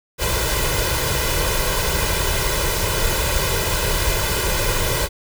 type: noise with comb filter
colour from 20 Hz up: pink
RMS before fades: -20 dBFS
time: 0.18-5.09 s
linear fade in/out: 50 ms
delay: 2 ms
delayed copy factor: +0.75
effects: none